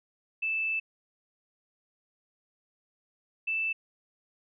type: tone pair in turn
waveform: sine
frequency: 2636 / 2645 Hz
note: E7 / E7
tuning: -1 / +5 cents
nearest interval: unison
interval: 6 cents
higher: second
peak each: -27 dBFS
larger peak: neither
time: 0.42-0.8 / 3.47-3.73 s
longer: first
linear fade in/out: 10 ms
effects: none